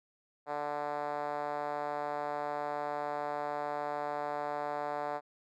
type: tone with band-pass filter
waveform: 5% pulse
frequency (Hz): 146.83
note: D3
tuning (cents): 0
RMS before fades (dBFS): -36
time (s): 0.46-5.21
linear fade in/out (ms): 50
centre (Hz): 690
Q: 2
effects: none